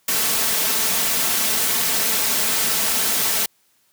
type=noise with comb filter; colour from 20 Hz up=white; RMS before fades=-20 dBFS; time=0.08-3.46 s; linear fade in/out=5 ms; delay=4.5 ms; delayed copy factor=+0.5; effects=white hiss -62 dBFS RMS until 3.92 s + high-pass 80 Hz 12 dB/octave